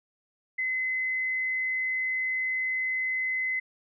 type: tone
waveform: sine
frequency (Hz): 2040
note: C7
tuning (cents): -44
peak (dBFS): -26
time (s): 0.58-3.6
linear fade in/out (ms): 10
effects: none